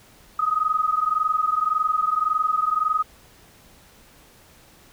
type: tone pair together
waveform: sine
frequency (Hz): 1244.5 / 1266.3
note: D#6 / D#6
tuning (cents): 0 / +30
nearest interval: unison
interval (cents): 30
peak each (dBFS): -22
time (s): 0.39-3.03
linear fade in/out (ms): 5
effects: pink hiss -52 dBFS RMS until 4.92 s